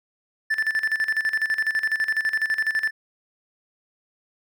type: tone with tremolo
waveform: triangle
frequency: 1760 Hz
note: A6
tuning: in tune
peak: -17 dBFS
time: 0.5-2.91 s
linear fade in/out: 10 ms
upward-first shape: square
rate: 12 Hz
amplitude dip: 75%
effects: none

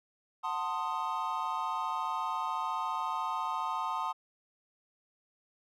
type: chord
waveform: triangle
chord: F# diminished seventh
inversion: none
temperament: equal with one note detuned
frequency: 740 / 892.3 / 1046.5 / 1244.5 Hz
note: F#5 / A5 / C6 / Eb6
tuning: 0 / +24 / 0 / 0 cents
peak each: -39 / -34 / -34 / -35 dBFS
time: 0.43-4.13 s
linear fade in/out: 20 ms
effects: none

